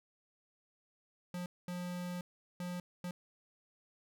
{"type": "tone bursts at uneven times", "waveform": "square", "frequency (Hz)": 177.9, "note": "F3", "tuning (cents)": 32, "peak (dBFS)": -39, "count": 4, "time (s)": [[1.34, 1.46], [1.68, 2.21], [2.6, 2.8], [3.04, 3.11]], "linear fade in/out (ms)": 2, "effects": []}